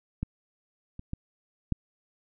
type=clicks; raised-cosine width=5 ms; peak=-17 / -27 / -20 / -13 dBFS; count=4; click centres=0.23 / 0.994 / 1.134 / 1.723 s; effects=none